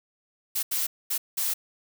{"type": "noise bursts at uneven times", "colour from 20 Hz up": "blue", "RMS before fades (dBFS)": -27, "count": 4, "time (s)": [[0.55, 0.63], [0.71, 0.87], [1.1, 1.18], [1.37, 1.54]], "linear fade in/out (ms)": 10, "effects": []}